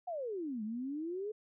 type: exponential two-way sweep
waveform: sine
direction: down then up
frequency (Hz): 746 to 207.7 to 437.4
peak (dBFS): -36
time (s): 0.07-1.32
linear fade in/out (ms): 10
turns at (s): 0.63
effects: none